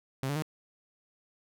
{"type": "tone with pitch steps", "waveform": "sawtooth", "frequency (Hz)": [133.6, 144.02, 155.25], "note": ["C3", "D3", "D#3"], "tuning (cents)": [36, -33, -3], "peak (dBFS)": -26, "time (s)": [0.23, 0.422], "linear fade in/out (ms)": 0, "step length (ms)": 64, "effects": []}